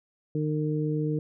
harmonic tone, 152.4 Hz, D#3, 36 cents flat, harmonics 1 / 2 / 3, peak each -27 / -30 / -32 dBFS, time 0.35-1.19 s, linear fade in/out 2 ms, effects none

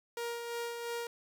sawtooth tone with tremolo, 470.7 Hz, A#4, 17 cents sharp, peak -31 dBFS, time 0.17-1.07 s, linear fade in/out 2 ms, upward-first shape sine, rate 2.9 Hz, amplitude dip 40%, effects none

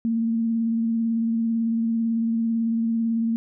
sine tone with vibrato, 228 Hz, A#3, 38 cents flat, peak -20 dBFS, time 0.05-3.36 s, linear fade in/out 0 ms, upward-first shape triangle, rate 18 Hz, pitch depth 27 cents each way, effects none

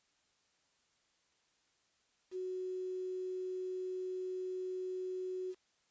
sine tone with quantisation, 370 Hz, F#4, in tune, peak -37 dBFS, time 2.31-5.55 s, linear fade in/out 50 ms, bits 10, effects white hiss -75 dBFS RMS until 5.9 s + resampled to 16000 Hz

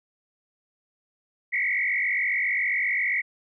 sine tone with frequency modulation, 2093 Hz, C7, in tune, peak -22 dBFS, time 1.52-3.22 s, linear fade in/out 20 ms, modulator 47.4 Hz, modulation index 3.5, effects none

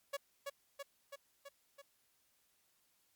sawtooth tone with echo, 562 Hz, C#5, 24 cents sharp, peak -33 dBFS, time 0.13-0.17 s, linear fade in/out 10 ms, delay 330 ms, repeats 5, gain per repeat -3 dB, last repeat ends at 1.82 s, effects white hiss -75 dBFS RMS until 3.15 s + MP3 96 kbps

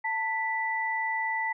sine tone pair together, 890.7 / 1975.5 Hz, A5 / B6, +21 / 0 cents, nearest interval octave + major second, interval 1379 cents, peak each -30 / -29 dBFS, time 0.04-1.53 s, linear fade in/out 10 ms, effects none

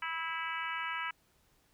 harmonic tone with a mistuned harmonic, 326.7 Hz, E4, 15 cents flat, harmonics 3 / 4 / 5 / 6 / 7 / 8 / 9, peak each -41 / -40 / -41 / -43 / -42 / -46 / -46 dBFS, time 0.02-1.11 s, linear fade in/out 5 ms, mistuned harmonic 6, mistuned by +16 cents, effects pink hiss -70 dBFS RMS until 1.73 s

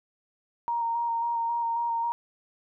sine tone with vibrato, 932.3 Hz, A#5, in tune, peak -25 dBFS, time 0.68-2.12 s, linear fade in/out 0 ms, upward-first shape square, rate 3.7 Hz, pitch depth 15 cents each way, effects none

